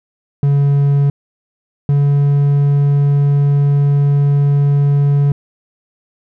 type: tone pair in turn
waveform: triangle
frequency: 141.5 / 142.48 Hz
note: C#3 / C#3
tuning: +36 / +48 cents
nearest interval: unison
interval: 12 cents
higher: second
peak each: -7 dBFS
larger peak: neither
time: 0.43-1.1 / 1.89-5.32 s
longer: second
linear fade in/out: 2 ms
effects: none